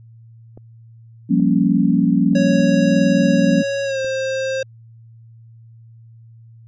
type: clicks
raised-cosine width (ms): 2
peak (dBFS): -26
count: 6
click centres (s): 0.575 / 1.399 / 2.332 / 2.599 / 3.513 / 4.046
type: chord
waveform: sine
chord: G half-diminished seventh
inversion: third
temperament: equal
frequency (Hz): 174.61 / 196 / 233.1 / 277.2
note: F3 / G3 / Bb3 / Db4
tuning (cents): 0 / 0 / 0 / 0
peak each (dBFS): -18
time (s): 1.29-3.63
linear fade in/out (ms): 20
type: tone with pitch glide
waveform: square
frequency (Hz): 554.4 to 530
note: C#5 to C5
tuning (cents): 0 to +22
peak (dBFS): -20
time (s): 2.35-4.63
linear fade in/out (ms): 5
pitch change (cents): -78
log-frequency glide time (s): 3.84-4
effects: added 114 Hz sine -41 dBFS peak until 6.67 s + resampled to 16000 Hz